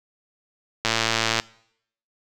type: click train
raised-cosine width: 0.2 ms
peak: -3 dBFS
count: 63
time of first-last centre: 0.85-1.399 s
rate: 113 Hz
effects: noise-tail reverb RT60 0.7 s tail -22 dB re dry